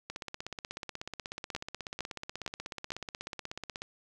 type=two click trains; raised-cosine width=0.2 ms; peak=-21 / -17 dBFS; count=62 / 4; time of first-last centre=0.1-3.82 / 1.55-2.92 s; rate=16.4 / 2.19 Hz; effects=none